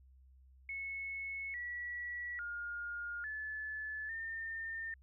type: tone with pitch steps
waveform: sine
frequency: 2196 / 1939 / 1420 / 1731 / 1811 Hz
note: C#7 / B6 / F6 / A6 / A6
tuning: -17 / -32 / +28 / -29 / +49 cents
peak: -39 dBFS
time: 0.69-4.94 s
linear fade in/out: 2 ms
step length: 850 ms
effects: added 65 Hz sine -59 dBFS peak until 5.02 s